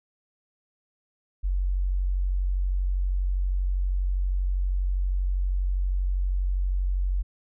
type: tone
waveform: sine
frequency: 46.25 Hz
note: F#1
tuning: in tune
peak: -22 dBFS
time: 1.43-7.23 s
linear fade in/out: 20 ms
effects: none